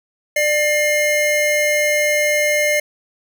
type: tone pair together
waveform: square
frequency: 596 / 2124 Hz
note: D5 / C7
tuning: +25 / +25 cents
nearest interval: octave + minor seventh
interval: 2200 cents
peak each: -18 dBFS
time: 0.36-2.8 s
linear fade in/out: 5 ms
effects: none